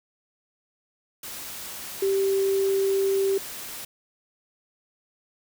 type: tone in noise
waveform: sine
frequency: 389.9 Hz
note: G4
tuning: 9 cents flat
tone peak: -20 dBFS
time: 2.02-3.38 s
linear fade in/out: 5 ms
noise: white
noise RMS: -37 dBFS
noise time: 1.23-3.85 s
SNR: +14 dB
effects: none